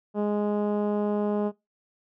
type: tone with low-pass filter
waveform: 10% pulse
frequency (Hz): 207.7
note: G#3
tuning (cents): 0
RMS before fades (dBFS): -26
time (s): 0.14-1.52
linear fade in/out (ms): 50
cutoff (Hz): 520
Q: 0.7
effects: noise-tail reverb RT60 0.2 s tail -21 dB re dry